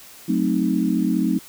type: chord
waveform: sine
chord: F# diminished seventh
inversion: none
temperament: equal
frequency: 185 / 220 / 261.6 / 311.1 Hz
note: F#3 / A3 / C4 / Eb4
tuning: 0 / 0 / 0 / 0 cents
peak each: -23 dBFS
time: 0.28-1.39 s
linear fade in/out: 10 ms
effects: white hiss -44 dBFS RMS until 1.48 s